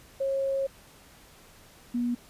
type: tone pair in turn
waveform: sine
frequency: 543 / 241.3 Hz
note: C#5 / B3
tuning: -36 / -40 cents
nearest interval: octave + major second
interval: 1404 cents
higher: first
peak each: -25 dBFS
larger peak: neither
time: 0.2-0.67 / 1.94-2.15 s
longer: first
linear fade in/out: 10 ms
effects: pink hiss -54 dBFS RMS until 2.29 s + resampled to 32000 Hz